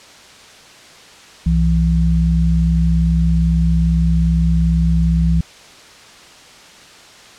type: tone pair together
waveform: sine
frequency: 63.8 / 166.24 Hz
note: C2 / E3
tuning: -43 / +15 cents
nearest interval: octave + perfect fourth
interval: 1658 cents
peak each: -14 dBFS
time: 1.46-5.41 s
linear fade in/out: 5 ms
effects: white hiss -41 dBFS RMS until 7.38 s + low-pass 6000 Hz 12 dB/octave